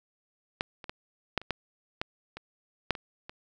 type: clicks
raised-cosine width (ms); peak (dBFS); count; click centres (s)
0.3; -12 / -27 / -20 / -10 / -28 / -13 / -14 / -24 / -8 / -23 / -25; 11; 0.609 / 0.842 / 0.895 / 1.377 / 1.416 / 1.507 / 2.015 / 2.37 / 2.907 / 2.952 / 3.295
effects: none